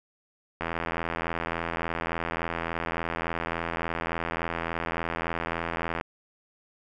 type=click train; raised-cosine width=0.5 ms; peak=-14 dBFS; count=452; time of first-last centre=0.61-6.011 s; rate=83.5 Hz; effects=none